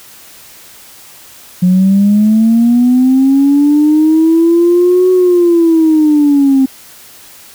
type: linear two-way sweep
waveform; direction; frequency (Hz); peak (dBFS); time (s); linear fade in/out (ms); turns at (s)
sine; up then down; 178.7 to 370 to 262.7; -4; 1.62-6.66; 10; 5.11
effects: tanh soft clip ceiling -1 dBFS + white hiss -37 dBFS RMS until 7.54 s